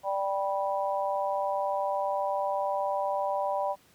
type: harmonic tone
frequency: 196 Hz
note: G3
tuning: in tune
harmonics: 3 / 4 / 5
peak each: -30 / -31 / -32 dBFS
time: 0.03-3.76 s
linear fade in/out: 50 ms
effects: pink hiss -61 dBFS RMS until 3.94 s + high-pass 80 Hz 12 dB/octave